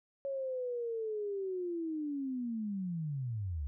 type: linear sweep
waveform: sine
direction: down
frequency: 554.4 to 66.1 Hz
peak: -34 dBFS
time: 0.25-3.67 s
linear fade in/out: 0 ms
effects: none